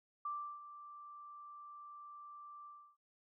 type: tone with ADSR envelope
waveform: sine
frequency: 1174.7 Hz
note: D6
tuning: in tune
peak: -37 dBFS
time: 0.25-2.97 s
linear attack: 5 ms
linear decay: 340 ms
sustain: -13 dB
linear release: 310 ms
effects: none